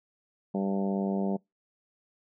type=harmonic tone with a mistuned harmonic; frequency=98 Hz; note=G2; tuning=in tune; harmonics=2 / 3 / 4 / 5 / 6 / 7 / 8 / 9; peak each=-28 / -38 / -35 / -39 / -39 / -39 / -46 / -45 dBFS; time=0.54-1.37 s; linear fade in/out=10 ms; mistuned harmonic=9; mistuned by=+18 cents; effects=noise-tail reverb RT60 0.2 s tail -26 dB re dry